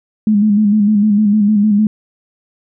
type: tone with vibrato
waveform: sine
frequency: 209.1 Hz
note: G#3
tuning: 12 cents sharp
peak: -8 dBFS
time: 0.27-1.87 s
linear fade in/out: 2 ms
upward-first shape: square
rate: 6.6 Hz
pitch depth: 47 cents each way
effects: none